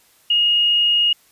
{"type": "tone with frequency modulation", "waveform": "sine", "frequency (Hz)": 2864, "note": "F7", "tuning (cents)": 43, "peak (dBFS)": -13, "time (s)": [0.3, 1.13], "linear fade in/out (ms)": 5, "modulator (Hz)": 29.2, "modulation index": 0.31, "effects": ["white hiss -55 dBFS RMS until 1.31 s", "resampled to 32000 Hz"]}